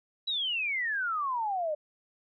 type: exponential sweep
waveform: sine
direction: down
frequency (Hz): 3967 to 588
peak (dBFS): -28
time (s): 0.27-1.75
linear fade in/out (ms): 10
effects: none